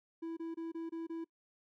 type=tone bursts; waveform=triangle; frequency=329.6 Hz; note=E4; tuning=in tune; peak=-36 dBFS; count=6; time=0.22-1.245 s; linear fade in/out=10 ms; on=150 ms; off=25 ms; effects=noise-tail reverb RT60 0.1 s tail -23 dB re dry